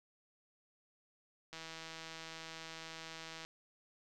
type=click train; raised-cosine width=0.2 ms; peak=-30 dBFS; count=312; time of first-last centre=1.53-3.45 s; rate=162 Hz; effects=none